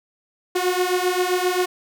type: beating tone pair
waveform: sawtooth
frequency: 359.4 / 367 Hz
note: F4 / F#4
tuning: +50 / -14 cents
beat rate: 7.6 Hz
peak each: -18 dBFS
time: 0.55-1.66 s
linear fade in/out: 10 ms
effects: none